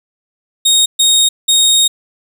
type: tone bursts at uneven times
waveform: 25% pulse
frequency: 3729 Hz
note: A#7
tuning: in tune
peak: -4 dBFS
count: 3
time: 0.65-0.86 / 0.99-1.29 / 1.48-1.88 s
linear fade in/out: 10 ms
effects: none